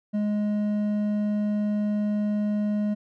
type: tone with hard clipping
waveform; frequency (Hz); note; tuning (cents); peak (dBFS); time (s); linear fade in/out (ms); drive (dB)
triangle; 208.6; G#3; +8; -24; 0.13-2.95; 20; 9
effects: none